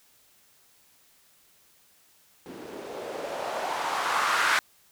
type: noise with low-pass filter sweep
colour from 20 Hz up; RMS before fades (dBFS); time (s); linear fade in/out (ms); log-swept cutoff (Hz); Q
violet; -29; 2.46-4.59; 0; 310 to 1500; 2.4
effects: white hiss -61 dBFS RMS until 4.91 s